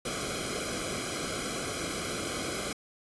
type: noise with comb filter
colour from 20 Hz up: pink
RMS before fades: -34 dBFS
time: 0.05-2.73 s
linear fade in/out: 5 ms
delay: 1.1 ms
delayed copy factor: -0.9
effects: resampled to 24000 Hz